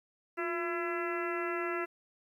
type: harmonic tone with a mistuned harmonic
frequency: 337 Hz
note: E4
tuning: 38 cents sharp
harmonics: 1 / 2 / 3 / 4 / 5 / 6 / 7 / 8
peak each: -35 / -41 / -44 / -38 / -42 / -42 / -50 / -45 dBFS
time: 0.37-1.86 s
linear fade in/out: 20 ms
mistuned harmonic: 1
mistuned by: +77 cents
effects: 11-bit